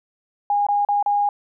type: tone with dropouts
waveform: sine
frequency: 818 Hz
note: G#5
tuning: 26 cents flat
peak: -16 dBFS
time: 0.5-1.29 s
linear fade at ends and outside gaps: 2 ms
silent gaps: 0.667-0.686 / 0.85-0.887 / 1.027-1.061 s
effects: none